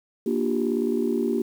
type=chord; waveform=sine; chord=G minor seventh; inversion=first; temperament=just; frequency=235.2 / 294 / 352.8 / 392 Hz; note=Bb3 / D4 / F4 / G4; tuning=+16 / +2 / +18 / 0 cents; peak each=-25 / -28 / -27 / -26 dBFS; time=0.26-1.42 s; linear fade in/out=5 ms; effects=tanh soft clip ceiling -12 dBFS + 8-bit